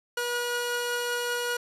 sawtooth tone pair together, 483.4 / 1445 Hz, B4 / F#6, -37 / -41 cents, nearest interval octave + perfect fifth, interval 1896 cents, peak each -26 / -27 dBFS, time 0.17-1.57 s, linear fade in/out 5 ms, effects resampled to 32000 Hz + 10-bit

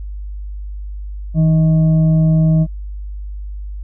sine tone with frequency modulation, 160.4 Hz, E3, 47 cents flat, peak -9 dBFS, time 1.34-2.67 s, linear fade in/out 50 ms, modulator 470 Hz, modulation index 0.27, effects added 50 Hz sine -24 dBFS peak until 3.83 s

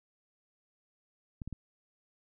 clicks, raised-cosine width 5 ms, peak -27 dBFS, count 3, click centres 1.418 / 1.476 / 1.527 s, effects none

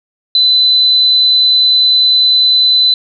sine tone, 4015 Hz, B7, 28 cents sharp, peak -6 dBFS, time 0.35-2.94 s, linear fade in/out 2 ms, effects none

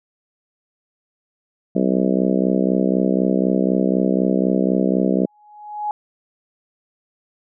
harmonic tone, 64 Hz, C2, 38 cents flat, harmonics 3 / 4 / 5 / 6 / 7 / 8 / 9 / 10, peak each -19 / -21 / -23 / -25 / -26 / -27 / -28 / -29 dBFS, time 1.75-5.26 s, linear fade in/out 10 ms
sine tone with exponential growth, 838 Hz, G#5, 15 cents sharp, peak -18 dBFS, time 5.26-5.91 s, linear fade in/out 1 ms, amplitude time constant 140 ms
effects none

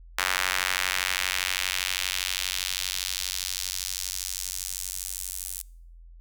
sawtooth tone with high-pass filter sweep, 92.5 Hz, F#2, in tune, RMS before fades -30 dBFS, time 0.18-5.62 s, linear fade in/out 5 ms, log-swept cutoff 1500 to 9100 Hz, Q 1.2, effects noise-tail reverb RT60 0.6 s tail -25 dB re dry + added 42 Hz sine -45 dBFS peak until 6.2 s

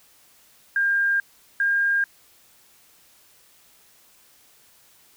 sine tone pair in turn, 1604 / 1610.8 Hz, G6 / G6, +39 / +47 cents, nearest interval unison, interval 8 cents, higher second, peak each -18 dBFS, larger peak neither, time 0.76-1.2 / 1.6-2.04 s, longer neither, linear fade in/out 2 ms, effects white hiss -56 dBFS RMS until 5.16 s

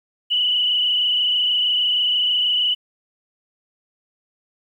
sine tone with frequency modulation, 2960 Hz, F#7, in tune, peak -16 dBFS, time 0.3-2.75 s, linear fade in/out 20 ms, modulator 26.3 Hz, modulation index 3, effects 9-bit

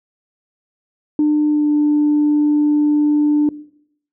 sine tone with pitch glide, 300 to 296.9 Hz, D4 to D4, +37 to +19 cents, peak -10 dBFS, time 1.19-3.49 s, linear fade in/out 2 ms, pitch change -18 cents, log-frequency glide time 1.48-1.7 s, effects noise-tail reverb RT60 0.7 s tail -19 dB re dry + tanh soft clip ceiling -8 dBFS

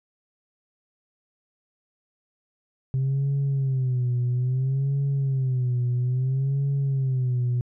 sine tone with vibrato, 130.81 Hz, C3, in tune, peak -19 dBFS, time 2.94-7.61 s, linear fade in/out 0 ms, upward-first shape sine, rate 0.6 Hz, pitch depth 110 cents each way, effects tanh soft clip ceiling -19 dBFS

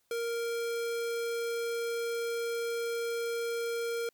square tone, 466.2 Hz, A#4, in tune, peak -32 dBFS, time 0.11-4.09 s, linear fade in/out 2 ms, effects white hiss -74 dBFS RMS until 4.13 s

